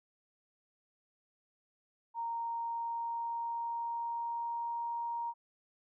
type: tone with pitch glide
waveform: sine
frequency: 928 to 937.2 Hz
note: A#5 to A#5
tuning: -8 to +9 cents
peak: -34 dBFS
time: 2.14-5.34 s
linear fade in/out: 50 ms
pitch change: +17 cents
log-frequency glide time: 2.27-4.87 s
effects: none